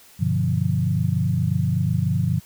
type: chord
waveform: sine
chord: G dominant seventh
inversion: none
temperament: equal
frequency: 98 / 123.47 / 146.83 / 174.61 Hz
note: G2 / B2 / D3 / F3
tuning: 0 / 0 / 0 / 0 cents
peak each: -24 dBFS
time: 0.19-2.4 s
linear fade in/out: 20 ms
effects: white hiss -50 dBFS RMS until 2.45 s